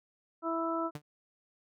harmonic tone, 329.7 Hz, E4, in tune, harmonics 1 / 2 / 3 / 4, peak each -34 / -36 / -39 / -35 dBFS, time 0.42-0.91 s, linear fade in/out 50 ms
sawtooth tone with exponential decay, 148.3 Hz, D3, 17 cents sharp, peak -33 dBFS, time 0.95-1.02 s, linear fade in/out 5 ms, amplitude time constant 15 ms
effects none

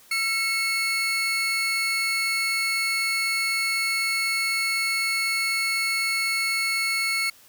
30% pulse tone pair together, 1346 / 2192 Hz, E6 / C#7, +36 / -20 cents, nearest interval minor sixth, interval 844 cents, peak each -31 / -20 dBFS, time 0.11-7.3 s, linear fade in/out 5 ms, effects white hiss -53 dBFS RMS until 7.48 s

